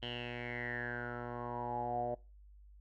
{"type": "tone with low-pass filter sweep", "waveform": "10% pulse", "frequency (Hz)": 120.8, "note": "B2", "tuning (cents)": -38, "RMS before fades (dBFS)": -40, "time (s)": [0.02, 2.15], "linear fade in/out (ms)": 10, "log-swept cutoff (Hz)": [3100, 640], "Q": 9.9, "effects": ["noise-tail reverb RT60 0.3 s tail -22 dB re dry", "added 50 Hz sine -55 dBFS peak until 2.8 s"]}